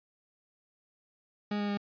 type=tone with pitch steps; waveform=40% pulse; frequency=206.8 / 205 / 203.2 Hz; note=G#3 / G#3 / G#3; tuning=-7 / -22 / -38 cents; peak=-29 dBFS; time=1.51-1.774 s; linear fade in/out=5 ms; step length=88 ms; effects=resampled to 11025 Hz